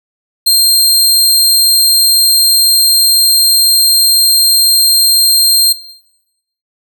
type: tone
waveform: sawtooth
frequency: 4186 Hz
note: C8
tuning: in tune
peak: -3 dBFS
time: 0.46-5.73 s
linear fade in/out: 10 ms
effects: noise-tail reverb RT60 0.9 s tail -17 dB re dry